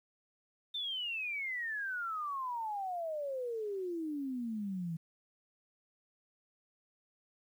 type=exponential sweep; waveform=sine; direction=down; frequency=3611 to 160 Hz; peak=-35 dBFS; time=0.74-4.97 s; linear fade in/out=10 ms; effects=11-bit